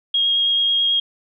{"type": "tone with vibrato", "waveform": "sine", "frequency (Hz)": 3263, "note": "G#7", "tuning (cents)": -31, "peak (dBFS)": -15, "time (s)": [0.14, 1], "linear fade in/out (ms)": 5, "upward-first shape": "sine", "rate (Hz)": 9.2, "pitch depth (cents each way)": 9, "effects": []}